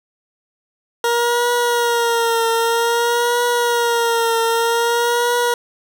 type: tone with vibrato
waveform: 20% pulse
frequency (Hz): 469.8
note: A#4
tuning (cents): +13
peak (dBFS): -10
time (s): 1.04-5.54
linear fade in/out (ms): 2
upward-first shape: triangle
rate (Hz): 0.52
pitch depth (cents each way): 50
effects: none